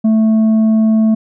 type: tone with tanh clipping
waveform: triangle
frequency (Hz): 220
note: A3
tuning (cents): 0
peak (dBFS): -9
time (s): 0.04-1.15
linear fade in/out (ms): 10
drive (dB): 9
effects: none